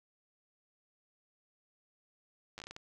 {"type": "slowing click train", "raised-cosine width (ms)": 0.2, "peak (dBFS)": -28, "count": 8, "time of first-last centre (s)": [2.58, 2.764], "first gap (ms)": 9, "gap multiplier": 1.35, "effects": []}